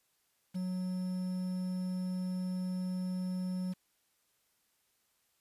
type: tone with quantisation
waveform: triangle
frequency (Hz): 183.7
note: F#3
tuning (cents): -12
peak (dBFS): -31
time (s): 0.54-3.74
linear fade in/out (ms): 20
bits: 9
effects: white hiss -75 dBFS RMS until 5.4 s + resampled to 32000 Hz